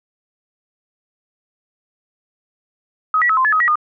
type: tone with pitch steps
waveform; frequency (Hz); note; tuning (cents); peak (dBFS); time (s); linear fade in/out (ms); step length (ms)
sine; 1267 / 1937 / 1290 / 1041 / 1716 / 1263 / 1916 / 1221; D#6 / B6 / E6 / C6 / A6 / D#6 / A#6 / D#6; +31 / -34 / -38 / -9 / -44 / +26 / +47 / -33; -12; 3.14-3.756; 2; 77
effects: none